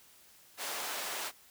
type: high-pass noise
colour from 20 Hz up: pink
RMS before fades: -38 dBFS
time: 0.57-1.32 s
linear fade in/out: 50 ms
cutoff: 630 Hz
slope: 12 dB/octave
effects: white hiss -60 dBFS RMS until 1.5 s